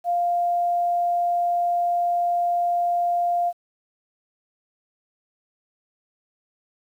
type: tone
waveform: sine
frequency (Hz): 698.5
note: F5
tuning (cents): 0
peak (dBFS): -19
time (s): 0.04-3.53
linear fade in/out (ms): 50
effects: 9-bit

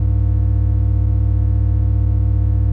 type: tone pair together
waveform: triangle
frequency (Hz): 63.3 / 100.48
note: B1 / G2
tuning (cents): +43 / +43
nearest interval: minor sixth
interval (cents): 800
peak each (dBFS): -13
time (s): 0-2.72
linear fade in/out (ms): 5
effects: none

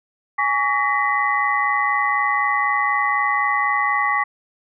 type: tone cluster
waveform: sine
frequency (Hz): 830 / 1132 / 1877 / 2001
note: G#5 / C#6 / A#6 / B6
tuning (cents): -1 / +36 / +11 / +22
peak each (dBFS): -24 / -20 / -25 / -22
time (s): 0.38-4.24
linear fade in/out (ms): 10
effects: none

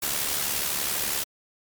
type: noise with amplitude modulation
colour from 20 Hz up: white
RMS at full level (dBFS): -25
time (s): 0.02-1.24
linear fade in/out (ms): 10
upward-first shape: sine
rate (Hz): 72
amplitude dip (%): 50
effects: MP3 96 kbps

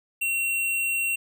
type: tone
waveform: square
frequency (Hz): 2733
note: F7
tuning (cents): -38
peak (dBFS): -24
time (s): 0.21-1.16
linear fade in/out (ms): 10
effects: none

